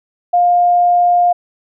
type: tone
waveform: sine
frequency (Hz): 706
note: F5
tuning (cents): +19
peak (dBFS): -8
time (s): 0.33-1.33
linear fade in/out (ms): 10
effects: none